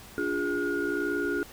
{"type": "tone cluster", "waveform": "sine", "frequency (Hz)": [289.9, 351.9, 412.6, 1434], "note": ["D4", "F4", "G#4", "F6"], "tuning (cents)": [-22, 13, -11, 45], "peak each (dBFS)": -31, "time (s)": [0.18, 1.43], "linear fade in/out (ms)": 0, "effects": ["tanh soft clip ceiling -18 dBFS", "pink hiss -48 dBFS RMS until 1.52 s"]}